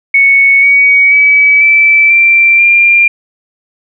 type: tone with pitch steps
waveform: sine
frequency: 2217 / 2251 / 2285 / 2319 / 2354 / 2390 Hz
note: C#7 / C#7 / D7 / D7 / D7 / D7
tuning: 0 / +26 / -48 / -22 / +3 / +30 cents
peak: -3 dBFS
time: 0.14-3.08 s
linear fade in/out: 5 ms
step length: 490 ms
effects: none